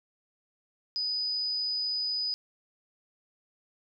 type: tone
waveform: sine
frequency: 4978 Hz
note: D#8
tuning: in tune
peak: -28 dBFS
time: 0.96-2.34 s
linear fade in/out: 0 ms
effects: none